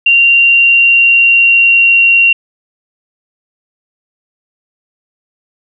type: tone with pitch glide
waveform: sine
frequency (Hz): 2768 to 2752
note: F7 to F7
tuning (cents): -16 to -26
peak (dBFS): -4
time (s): 0.06-2.33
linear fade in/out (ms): 5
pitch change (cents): -10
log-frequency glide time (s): 0.31-1.99
effects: none